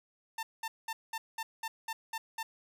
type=tone bursts; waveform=sawtooth; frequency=898 Hz; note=A5; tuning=35 cents sharp; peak=-31 dBFS; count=9; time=0.38-2.43 s; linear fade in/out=5 ms; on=50 ms; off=200 ms; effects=none